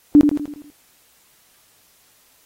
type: tone with echo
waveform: sine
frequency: 293.7 Hz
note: D4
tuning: in tune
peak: -5 dBFS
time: 0.15-0.21 s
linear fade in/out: 0 ms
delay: 82 ms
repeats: 6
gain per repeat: -6 dB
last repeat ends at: 0.702 s
effects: white hiss -56 dBFS RMS until 2.45 s + AAC 48 kbps